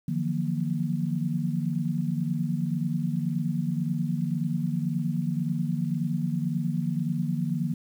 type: tone cluster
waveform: sine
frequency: 151.1 / 173 / 182.4 / 234.8 Hz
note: D3 / F3 / F#3 / A#3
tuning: +50 / -16 / -24 / +13 cents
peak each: -29 / -29 / -35 / -31 dBFS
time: 0.08-7.74 s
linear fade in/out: 5 ms
effects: 9-bit